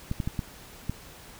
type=clicks; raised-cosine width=5 ms; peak=-16 dBFS; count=5; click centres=0.114 / 0.202 / 0.275 / 0.392 / 0.896 s; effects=pink hiss -48 dBFS RMS until 1.39 s